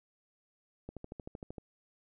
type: click train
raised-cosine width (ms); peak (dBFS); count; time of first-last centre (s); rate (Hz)
2; -29; 10; 0.89-1.582; 13
effects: none